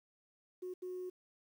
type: tone bursts at uneven times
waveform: sine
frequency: 365 Hz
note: F#4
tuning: 24 cents flat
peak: -39 dBFS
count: 2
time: 0.62-0.74 / 0.82-1.1 s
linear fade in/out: 10 ms
effects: tanh soft clip ceiling -36 dBFS + 11-bit